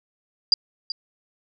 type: tone with echo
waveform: sine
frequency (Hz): 4805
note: D8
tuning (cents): +39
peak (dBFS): -12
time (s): 0.52-0.54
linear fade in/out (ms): 2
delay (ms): 380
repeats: 1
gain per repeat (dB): -13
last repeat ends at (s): 0.92
effects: none